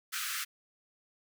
pink high-pass noise, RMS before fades -36 dBFS, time 0.12-0.45 s, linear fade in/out 20 ms, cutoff 1200 Hz, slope 96 dB/octave, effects none

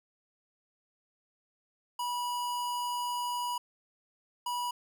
square tone bursts at uneven times, 974 Hz, B5, 24 cents flat, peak -32 dBFS, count 2, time 1.99-3.58 / 4.46-4.71 s, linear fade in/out 5 ms, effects none

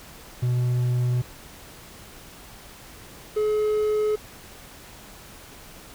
triangle tone pair in turn, 123.47 / 425.7 Hz, B2 / G#4, 0 / +43 cents, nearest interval octave + major sixth, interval 2143 cents, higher second, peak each -18 dBFS, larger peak neither, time 0.42-1.22 / 3.36-4.16 s, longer neither, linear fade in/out 10 ms, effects pink hiss -45 dBFS RMS until 5.94 s

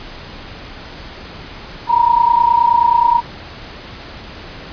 sine tone pair together, 932.3 / 961.8 Hz, A#5 / B5, 0 / -46 cents, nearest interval minor second, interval 54 cents, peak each -12 dBFS, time 1.87-3.22 s, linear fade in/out 50 ms, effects pink hiss -33 dBFS RMS until 4.72 s + resampled to 11025 Hz

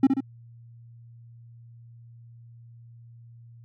triangle tone with echo, 268.6 Hz, C4, 46 cents sharp, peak -11 dBFS, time 0.03-0.07 s, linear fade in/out 5 ms, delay 68 ms, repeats 2, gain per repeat -5 dB, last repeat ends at 0.206 s, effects added 117 Hz sine -46 dBFS peak until 3.64 s

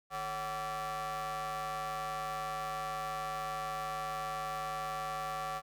35% pulse ring-modulated tone, 199.7 Hz, G3, 32 cents sharp, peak -31 dBFS, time 0.1-5.62 s, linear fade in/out 50 ms, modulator 954 Hz, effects none

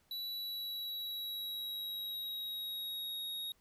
square tone with pitch glide, 3939 to 3763 Hz, B7 to A#7, -5 to +16 cents, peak -39 dBFS, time 0.11-3.52 s, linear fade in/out 2 ms, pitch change -79 cents, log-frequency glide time 0.32-3.22 s, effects pink hiss -72 dBFS RMS until 3.6 s

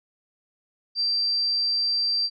sine tone, 4699 Hz, D8, in tune, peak -21 dBFS, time 0.95-2.3 s, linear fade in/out 50 ms, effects none

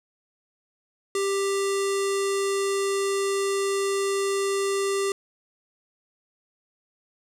square tone with low-pass filter, 394.3 Hz, G4, 10 cents sharp, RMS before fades -25 dBFS, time 1.15-5.12 s, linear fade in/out 2 ms, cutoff 8800 Hz, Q 2.4, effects 8-bit

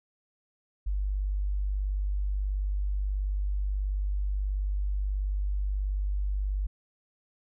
sine tone, 49.25 Hz, G1, 9 cents sharp, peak -26 dBFS, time 0.86-6.67 s, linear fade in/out 10 ms, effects none

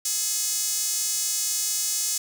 sawtooth tone with high-pass filter, 424.3 Hz, G#4, 37 cents sharp, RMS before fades -26 dBFS, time 0.05-2.18 s, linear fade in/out 5 ms, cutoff 6700 Hz, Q 2, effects none

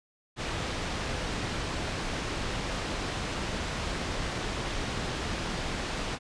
pink low-pass noise, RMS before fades -33 dBFS, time 0.36-6.19 s, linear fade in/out 50 ms, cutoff 5200 Hz, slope 12 dB/octave, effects resampled to 22050 Hz

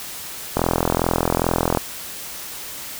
click train, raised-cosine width 1 ms, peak -3 dBFS, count 52, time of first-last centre 0.57-1.773 s, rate 42.4 Hz, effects white hiss -33 dBFS RMS until 2.99 s

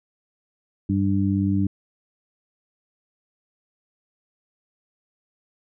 harmonic tone, 98 Hz, G2, in tune, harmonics 1 / 2 / 3, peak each -23 / -22 / -24 dBFS, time 0.89-1.67 s, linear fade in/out 5 ms, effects none

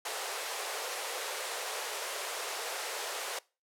pink high-pass noise, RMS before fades -37 dBFS, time 0.05-3.39 s, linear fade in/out 5 ms, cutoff 420 Hz, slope 48 dB/octave, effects noise-tail reverb RT60 0.3 s tail -22 dB re dry + low-pass 12000 Hz 12 dB/octave

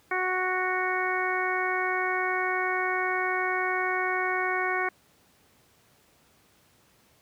harmonic tone, 369.3 Hz, F#4, 3 cents flat, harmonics 1 / 2 / 3 / 4 / 5 / 6, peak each -32 / -32 / -32 / -32 / -32 / -32 dBFS, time 0.11-4.89 s, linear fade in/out 5 ms, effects pink hiss -62 dBFS RMS until 7.21 s + high-pass 80 Hz 12 dB/octave

